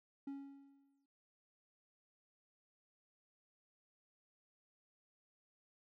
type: tone with exponential decay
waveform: triangle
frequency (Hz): 277.2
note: C#4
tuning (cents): 0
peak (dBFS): -39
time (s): 0.27-1.06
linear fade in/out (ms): 5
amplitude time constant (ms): 170
effects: none